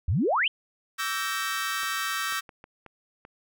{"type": "exponential sweep", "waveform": "sine", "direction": "up", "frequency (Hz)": [69.3, 3265], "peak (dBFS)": -21, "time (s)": [0.08, 0.48], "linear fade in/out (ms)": 5}
{"type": "chord", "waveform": "sawtooth", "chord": "E half-diminished seventh", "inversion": "third", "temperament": "equal with one note detuned", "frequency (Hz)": [1145.8, 1318.5, 1568, 1864.7], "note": ["D6", "E6", "G6", "Bb6"], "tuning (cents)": [-43, 0, 0, 0], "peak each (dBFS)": [-31, -29, -29, -30], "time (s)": [0.98, 2.41], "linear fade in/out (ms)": 20}
{"type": "clicks", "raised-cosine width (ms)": 0.5, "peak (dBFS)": -30, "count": 6, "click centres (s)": [1.833, 2.324, 2.492, 2.641, 2.863, 3.251]}
{"effects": []}